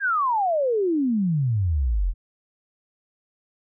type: exponential sweep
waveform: sine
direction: down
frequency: 1661.2 to 38.89 Hz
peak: -19 dBFS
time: 0-2.14 s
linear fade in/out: 50 ms
effects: none